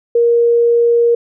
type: tone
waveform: sine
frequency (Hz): 470.6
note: A#4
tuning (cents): +16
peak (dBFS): -8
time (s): 0.15-1.15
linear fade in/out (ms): 5
effects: none